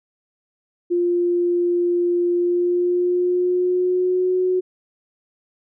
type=tone with pitch glide; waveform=sine; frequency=350 to 367.6 Hz; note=F4 to F#4; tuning=+4 to -11 cents; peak=-16 dBFS; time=0.9-4.61 s; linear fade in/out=20 ms; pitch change=+85 cents; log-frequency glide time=2.35-4.35 s; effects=none